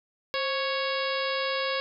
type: harmonic tone with a mistuned harmonic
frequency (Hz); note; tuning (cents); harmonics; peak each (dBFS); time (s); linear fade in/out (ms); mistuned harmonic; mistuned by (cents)
554.4; C#5; 0; 1 / 2 / 3 / 4 / 5 / 6 / 7 / 8 / 9; -30 / -33 / -35 / -36 / -37 / -38 / -38 / -39 / -40; 0.34-1.8; 0; 1; -73
effects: none